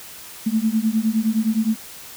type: beating tone pair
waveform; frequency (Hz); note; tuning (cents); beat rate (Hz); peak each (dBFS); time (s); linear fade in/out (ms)
sine; 215.9 / 225.6; A3 / A3; -33 / +44; 9.7; -20 / -20; 0.46-1.76; 10
effects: white hiss -39 dBFS RMS until 2.16 s